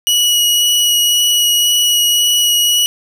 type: tone with vibrato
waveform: sawtooth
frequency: 2918 Hz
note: F#7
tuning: 25 cents flat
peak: -7 dBFS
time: 0.07-2.86 s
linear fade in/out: 0 ms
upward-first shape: sine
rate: 1.9 Hz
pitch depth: 9 cents each way
effects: none